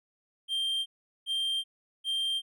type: tone bursts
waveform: triangle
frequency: 3171 Hz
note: G7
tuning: 19 cents sharp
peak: -26 dBFS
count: 3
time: 0.48-2.42 s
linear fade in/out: 50 ms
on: 380 ms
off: 400 ms
effects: none